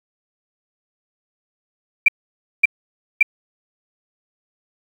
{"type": "tone bursts", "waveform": "sine", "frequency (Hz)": 2355, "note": "D7", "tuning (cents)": 4, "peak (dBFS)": -7, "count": 3, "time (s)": [2.06, 3.229], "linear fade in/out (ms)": 5, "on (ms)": 23, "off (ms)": 550, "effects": ["7-bit"]}